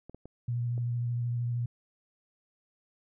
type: clicks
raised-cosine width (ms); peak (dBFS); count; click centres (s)
2; -32; 4; 0.096 / 0.146 / 0.256 / 0.779
type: tone with vibrato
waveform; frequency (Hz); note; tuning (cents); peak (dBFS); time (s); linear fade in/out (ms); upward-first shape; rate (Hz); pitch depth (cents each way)
sine; 120; B2; -49; -28; 0.48-1.66; 5; triangle; 13; 22
effects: none